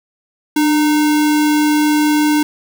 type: tone with sample-and-hold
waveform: sine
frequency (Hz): 299.2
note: D4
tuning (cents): +32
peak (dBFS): -10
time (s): 0.56-2.43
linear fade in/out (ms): 5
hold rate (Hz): 1225
effects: none